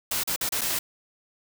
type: noise with dropouts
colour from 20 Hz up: white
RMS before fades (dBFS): -27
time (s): 0.11-0.79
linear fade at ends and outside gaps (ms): 5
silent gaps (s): 0.236-0.274 / 0.362-0.41 / 0.491-0.521 / 0.611-0.615
effects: none